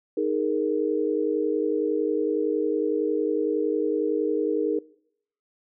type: chord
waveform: sine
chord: D# suspended fourth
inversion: none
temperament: equal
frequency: 311.1 / 415.3 / 466.2 Hz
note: D#4 / G#4 / A#4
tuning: 0 / 0 / 0 cents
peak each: -27 / -26 / -26 dBFS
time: 0.17-4.79 s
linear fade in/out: 5 ms
effects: noise-tail reverb RT60 0.7 s tail -23 dB re dry